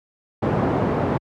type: band-pass noise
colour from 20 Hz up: pink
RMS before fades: -21 dBFS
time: 0.42-1.18 s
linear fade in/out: 10 ms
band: 110 to 820 Hz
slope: 12 dB/octave
effects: high-pass 60 Hz 12 dB/octave